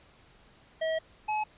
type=tone pair in turn; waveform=square; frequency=641 / 853.7 Hz; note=E5 / G#5; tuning=-49 / +47 cents; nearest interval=perfect fourth; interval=496 cents; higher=second; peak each=-28 dBFS; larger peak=neither; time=0.81-0.99 / 1.28-1.44 s; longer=first; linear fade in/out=10 ms; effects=pink hiss -59 dBFS RMS until 1.57 s + resampled to 8000 Hz